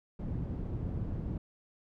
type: low-pass noise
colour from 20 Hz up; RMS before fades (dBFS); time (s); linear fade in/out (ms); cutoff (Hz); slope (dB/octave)
white; -36; 0.19-1.38; 5; 150; 12
effects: none